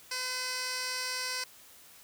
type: tone with band-pass filter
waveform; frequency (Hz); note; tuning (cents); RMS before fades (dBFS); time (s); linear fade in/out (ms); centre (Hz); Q
15% pulse; 508; B4; +49; -35; 0.11-1.44; 5; 5300; 1.1
effects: white hiss -55 dBFS RMS until 2.03 s